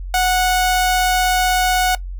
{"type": "tone", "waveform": "sawtooth", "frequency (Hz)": 736, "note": "F#5", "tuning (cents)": -9, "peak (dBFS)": -10, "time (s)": [0.14, 1.95], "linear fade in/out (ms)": 2, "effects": ["noise-tail reverb RT60 0.1 s tail -18 dB re dry", "added 45 Hz sine -25 dBFS peak until 2.19 s"]}